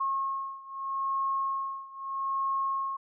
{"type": "beating tone pair", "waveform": "sine", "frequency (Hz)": [1084, 1084.79], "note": ["C#6", "C#6"], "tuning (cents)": [-39, -38], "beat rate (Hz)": 0.79, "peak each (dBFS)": [-31, -33], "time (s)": [0, 2.97], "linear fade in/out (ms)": 10, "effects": []}